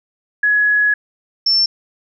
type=tone pair in turn; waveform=sine; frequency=1683 / 5399 Hz; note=G#6 / E8; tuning=+23 / +41 cents; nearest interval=octave + minor sixth; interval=2018 cents; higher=second; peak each=-11 dBFS; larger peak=neither; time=0.43-0.94 / 1.46-1.66 s; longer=first; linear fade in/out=5 ms; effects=none